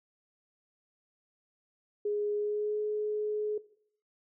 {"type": "tone with pitch glide", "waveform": "sine", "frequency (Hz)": [415.3, 423], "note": ["G#4", "G#4"], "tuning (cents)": [0, 32], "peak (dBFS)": -28, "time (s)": [2.05, 3.58], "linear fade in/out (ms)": 5, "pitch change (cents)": 32, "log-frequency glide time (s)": [2.35, 2.8], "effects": ["noise-tail reverb RT60 0.6 s tail -18 dB re dry"]}